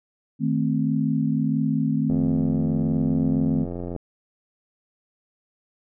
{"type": "chord", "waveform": "sine", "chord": "A diminished", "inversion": "second", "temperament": "equal", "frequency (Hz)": [155.56, 220, 261.6], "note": ["Eb3", "A3", "C4"], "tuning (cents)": [0, 0, 0], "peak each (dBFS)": -24, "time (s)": [0.39, 3.67], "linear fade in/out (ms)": 50}
{"type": "click train", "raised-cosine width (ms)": 2, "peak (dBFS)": -19, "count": 164, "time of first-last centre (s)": [2.1, 3.963], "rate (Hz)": 87.5}
{"effects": []}